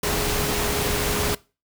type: tone in noise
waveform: sine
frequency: 415.3 Hz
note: G#4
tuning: in tune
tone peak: -29 dBFS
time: 0.03-1.35 s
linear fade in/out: 5 ms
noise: pink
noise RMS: -24 dBFS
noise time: 0.03-1.35 s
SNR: -8 dB
effects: noise-tail reverb RT60 0.3 s tail -21 dB re dry